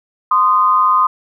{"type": "tone pair together", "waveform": "sine", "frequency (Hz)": [1038.5, 1235], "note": ["C6", "D#6"], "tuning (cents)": [-13, -13], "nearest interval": "minor third", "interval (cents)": 300, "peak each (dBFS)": -12, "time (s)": [0.31, 1.07], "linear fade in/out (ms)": 5, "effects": []}